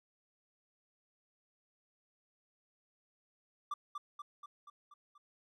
triangle tone with echo, 1174.7 Hz, D6, in tune, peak -33 dBFS, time 3.71-3.74 s, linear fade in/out 5 ms, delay 240 ms, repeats 6, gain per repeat -4 dB, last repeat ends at 5.18 s, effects none

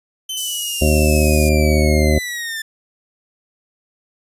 sawtooth linear sweep, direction down, 3081 to 1760 Hz, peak -20 dBFS, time 0.29-2.62 s, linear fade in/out 5 ms
white band-pass noise, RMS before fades -28 dBFS, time 0.37-1.49 s, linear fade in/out 2 ms, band 6000 to 12000 Hz, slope 24 dB/octave
harmonic tone, 76.1 Hz, D#2, 38 cents flat, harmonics 1 / 2 / 3 / 4 / 5 / 7 / 8 / 9, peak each -14 / -22 / -20 / -24 / -21 / -22 / -24 / -28 dBFS, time 0.81-2.19 s, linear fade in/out 10 ms
effects resampled to 32000 Hz

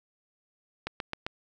click train, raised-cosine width 0.3 ms, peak -16 dBFS, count 4, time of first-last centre 0.87-1.265 s, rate 7.59 Hz, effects none

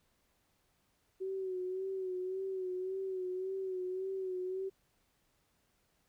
sine tone with vibrato, 375 Hz, F#4, 23 cents sharp, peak -35 dBFS, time 1.2-4.7 s, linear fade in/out 20 ms, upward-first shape sine, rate 1.8 Hz, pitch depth 45 cents each way, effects pink hiss -75 dBFS RMS until 6.08 s

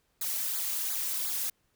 blue noise with flanger, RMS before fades -32 dBFS, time 0.21-1.5 s, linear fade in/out 5 ms, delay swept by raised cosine 0.34 to 2.84 ms, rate 2.8 Hz, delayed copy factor -0.95, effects pink hiss -73 dBFS RMS until 1.75 s

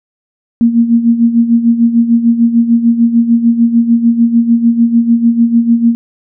sine tone with tremolo, 233.1 Hz, A#3, in tune, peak -3 dBFS, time 0.61-5.95 s, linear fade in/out 0 ms, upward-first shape sine, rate 6.7 Hz, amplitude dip 70%, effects none

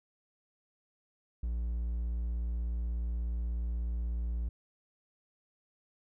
triangle tone, 58.27 Hz, A#1, in tune, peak -29 dBFS, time 1.43-4.49 s, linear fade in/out 5 ms, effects none

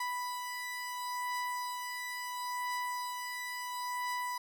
30% pulse beating tone pair, 987.8 / 988.53 Hz, B5 / B5, 0 / +1 cents, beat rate 0.73 Hz, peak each -40 / -34 dBFS, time 0-4.38 s, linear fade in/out 5 ms, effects none

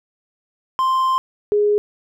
triangle / sine tone pair in turn, 1046 / 415.1 Hz, C6 / G#4, -1 / -1 cents, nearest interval octave + major third, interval 1600 cents, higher first, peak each -13 dBFS, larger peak neither, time 0.79-1.18 / 1.52-1.78 s, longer first, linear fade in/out 0 ms, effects none

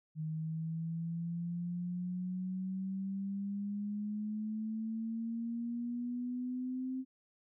sine exponential sweep, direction up, 155.56 to 261.6 Hz, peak -35 dBFS, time 0.15-7.05 s, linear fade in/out 50 ms, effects none

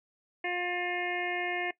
harmonic tone, 355.2 Hz, F4, 29 cents sharp, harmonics 1 / 2 / 3 / 5 / 6 / 7 / 8, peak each -36 / -36 / -46 / -37 / -35 / -42 / -46 dBFS, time 0.44-1.71 s, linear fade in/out 5 ms, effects noise-tail reverb RT60 0.1 s tail -19 dB re dry

